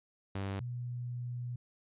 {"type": "tone pair in turn", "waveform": ["sawtooth", "sine"], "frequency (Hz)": [97.8, 122.16], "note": ["G2", "B2"], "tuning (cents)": [-4, -18], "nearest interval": "major third", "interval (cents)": 386, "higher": "second", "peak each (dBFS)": [-31, -36], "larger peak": "first", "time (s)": [[0.35, 0.6], [0.6, 1.56]], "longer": "second", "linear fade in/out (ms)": 5, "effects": ["resampled to 8000 Hz"]}